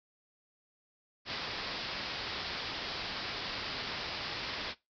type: low-pass noise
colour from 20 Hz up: white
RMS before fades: -39 dBFS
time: 1.25-4.75 s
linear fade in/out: 50 ms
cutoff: 5200 Hz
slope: 96 dB/octave
effects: noise-tail reverb RT60 0.2 s tail -19 dB re dry